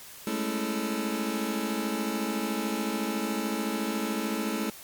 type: chord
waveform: sawtooth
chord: A major seventh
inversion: third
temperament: just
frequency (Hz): 206.2 / 220 / 275 / 330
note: G#3 / A3 / C#4 / E4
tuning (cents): -12 / 0 / -14 / +2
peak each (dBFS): -31 / -27 / -31 / -30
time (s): 0.27-4.7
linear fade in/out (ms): 2
effects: white hiss -46 dBFS RMS until 4.83 s + MP3 96 kbps